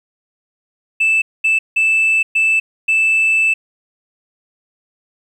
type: tone bursts at uneven times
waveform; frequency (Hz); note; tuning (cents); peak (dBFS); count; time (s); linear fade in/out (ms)
sine; 2637; E7; 0; -9; 5; 1-1.22 / 1.44-1.59 / 1.76-2.23 / 2.35-2.6 / 2.88-3.54; 10
effects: tanh soft clip ceiling -9 dBFS + 8-bit